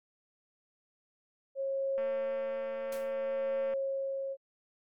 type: tone with tremolo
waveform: sine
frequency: 543 Hz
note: C#5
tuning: 36 cents flat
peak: -29 dBFS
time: 1.55-4.37 s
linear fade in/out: 50 ms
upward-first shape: triangle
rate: 0.61 Hz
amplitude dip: 50%
type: click train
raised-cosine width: 0.5 ms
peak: -33 dBFS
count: 398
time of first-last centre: 1.98-3.737 s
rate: 226 Hz
type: noise with exponential decay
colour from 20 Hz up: white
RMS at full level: -44 dBFS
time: 2.92-3.14 s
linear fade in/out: 5 ms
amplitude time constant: 47 ms
effects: AAC 64 kbps